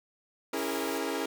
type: chord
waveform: sawtooth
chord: A# half-diminished seventh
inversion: first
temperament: equal with one note detuned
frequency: 277.2 / 329.6 / 408.2 / 466.2 Hz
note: C#4 / E4 / G#4 / A#4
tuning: 0 / 0 / -30 / 0 cents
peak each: -32 dBFS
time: 0.53-1.26 s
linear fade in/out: 5 ms
type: noise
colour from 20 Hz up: white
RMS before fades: -44 dBFS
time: 0.57-0.98 s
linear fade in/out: 0 ms
effects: none